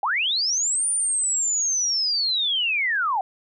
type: linear two-way sweep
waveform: sine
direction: up then down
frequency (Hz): 722 to 9397 to 722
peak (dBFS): -20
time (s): 0.03-3.21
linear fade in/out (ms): 2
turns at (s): 0.88
effects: none